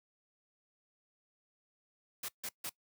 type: noise bursts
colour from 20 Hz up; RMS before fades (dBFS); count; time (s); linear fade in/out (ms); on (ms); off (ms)
white; -40; 3; 2.23-2.695; 5; 55; 150
effects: noise-tail reverb RT60 0.1 s tail -21 dB re dry + high-pass 100 Hz 12 dB/octave